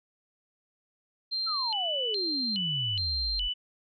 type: tone with vibrato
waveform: sine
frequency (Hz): 3520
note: A7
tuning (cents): 0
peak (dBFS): -28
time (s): 1.31-3.54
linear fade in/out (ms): 20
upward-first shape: square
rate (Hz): 1.2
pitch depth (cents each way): 290
type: exponential sweep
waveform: sine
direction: down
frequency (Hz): 1374 to 38.89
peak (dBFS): -33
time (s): 1.46-3.49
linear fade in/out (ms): 20
effects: none